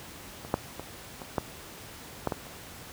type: clicks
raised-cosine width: 1 ms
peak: -26 / -9 / -22 / -25 / -11 / -12 / -15 / -30 dBFS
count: 8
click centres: 0.449 / 0.541 / 0.796 / 1.218 / 1.382 / 2.273 / 2.322 / 2.468 s
effects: pink hiss -45 dBFS RMS until 2.92 s + high-pass 60 Hz 12 dB/octave